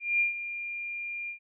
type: tone with ADSR envelope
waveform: sine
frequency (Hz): 2400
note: D7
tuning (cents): +37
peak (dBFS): -21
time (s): 0-1.39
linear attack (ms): 200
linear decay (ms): 130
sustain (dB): -12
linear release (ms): 100
effects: none